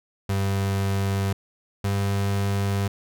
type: tone pair in turn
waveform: 35% pulse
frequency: 98 / 99.37 Hz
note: G2 / G2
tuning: 0 / +24 cents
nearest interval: unison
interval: 24 cents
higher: second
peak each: -20 dBFS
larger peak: neither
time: 0.29-1.33 / 1.84-2.88 s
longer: neither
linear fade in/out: 5 ms
effects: none